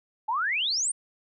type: exponential sweep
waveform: sine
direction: up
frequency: 830.6 to 9397 Hz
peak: -24 dBFS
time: 0.28-0.92 s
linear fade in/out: 10 ms
effects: none